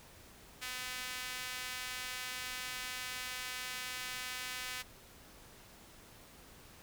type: tone with high-pass filter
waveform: sawtooth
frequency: 252.7 Hz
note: B3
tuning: 40 cents sharp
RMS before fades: -42 dBFS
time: 0.61-4.83 s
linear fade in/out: 20 ms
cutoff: 2000 Hz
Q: 1
effects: pink hiss -57 dBFS RMS until 6.82 s